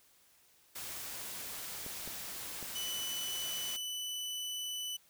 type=noise; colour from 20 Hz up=white; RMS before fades=-43 dBFS; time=0.75-3.77 s; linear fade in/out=10 ms
type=clicks; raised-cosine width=2 ms; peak=-33 dBFS; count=3; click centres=1.864 / 2.076 / 2.627 s
type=tone; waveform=sawtooth; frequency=2986 Hz; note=F#7; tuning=15 cents sharp; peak=-34 dBFS; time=2.75-4.97 s; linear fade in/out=10 ms
effects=white hiss -66 dBFS RMS until 5.09 s